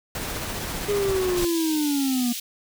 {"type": "noise with tremolo", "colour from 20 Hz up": "pink", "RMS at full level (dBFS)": -29, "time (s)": [0.15, 1.45], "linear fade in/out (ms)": 2, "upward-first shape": "triangle", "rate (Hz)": 15, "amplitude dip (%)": 30}
{"type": "linear sweep", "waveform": "triangle", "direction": "down", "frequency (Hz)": [415.3, 236.5], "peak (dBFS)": -19, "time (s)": [0.88, 2.33], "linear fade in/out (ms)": 10}
{"type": "high-pass noise", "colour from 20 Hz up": "pink", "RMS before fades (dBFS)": -32, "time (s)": [1.37, 2.4], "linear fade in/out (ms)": 5, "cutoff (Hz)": 2900, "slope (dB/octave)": 24}
{"effects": []}